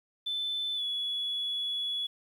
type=tone with pitch glide; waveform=sine; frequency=3520 to 3390 Hz; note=A7 to G#7; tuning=0 to +35 cents; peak=-29 dBFS; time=0.26-2.07 s; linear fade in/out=10 ms; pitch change=-65 cents; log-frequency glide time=0.75-0.83 s; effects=tanh soft clip ceiling -25 dBFS + 10-bit